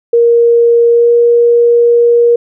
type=tone with pitch glide; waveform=sine; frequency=469.5 to 473.3 Hz; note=A#4 to A#4; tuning=+12 to +26 cents; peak=-4 dBFS; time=0.13-2.36 s; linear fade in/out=5 ms; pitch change=+14 cents; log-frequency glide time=0.9-1.1 s; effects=none